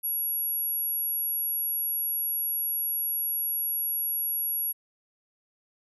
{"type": "tone", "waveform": "sine", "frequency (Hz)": 11330, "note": "F9", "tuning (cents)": 24, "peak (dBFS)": -26, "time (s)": [0.03, 4.73], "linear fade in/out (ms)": 20, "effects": []}